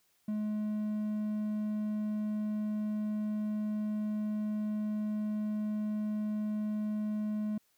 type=tone; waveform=triangle; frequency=212.1 Hz; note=G#3; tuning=37 cents sharp; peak=-29 dBFS; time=0.28-7.58 s; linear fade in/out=5 ms; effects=white hiss -72 dBFS RMS until 7.77 s